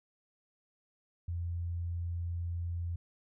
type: tone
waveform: sine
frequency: 85.9 Hz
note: F2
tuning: 28 cents flat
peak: -33 dBFS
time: 1.28-2.96 s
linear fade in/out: 5 ms
effects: none